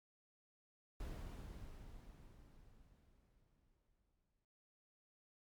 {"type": "noise with exponential decay", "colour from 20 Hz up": "brown", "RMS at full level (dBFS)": -45, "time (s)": [1, 4.45], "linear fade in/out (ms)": 2, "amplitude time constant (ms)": 750, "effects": ["MP3 96 kbps"]}